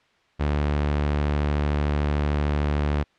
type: tone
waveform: sawtooth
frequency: 73.42 Hz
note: D2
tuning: in tune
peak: -17 dBFS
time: 0.39-3.04 s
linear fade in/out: 20 ms
effects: white hiss -62 dBFS RMS until 3.18 s + low-pass 3000 Hz 12 dB/octave